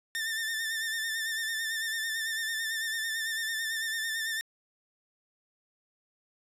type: tone with vibrato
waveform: sawtooth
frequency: 1792 Hz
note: A6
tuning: 31 cents sharp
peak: -27 dBFS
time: 0.15-4.41 s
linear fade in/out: 0 ms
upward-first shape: sine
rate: 9 Hz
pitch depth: 43 cents each way
effects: resampled to 32000 Hz